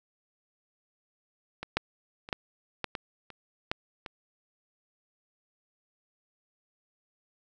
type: clicks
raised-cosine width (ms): 0.3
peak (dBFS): -20 / -9 / -26 / -12 / -14 / -17 / -29 / -12 / -22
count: 9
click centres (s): 1.63 / 1.77 / 2.289 / 2.328 / 2.843 / 2.952 / 3.303 / 3.715 / 4.062
effects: none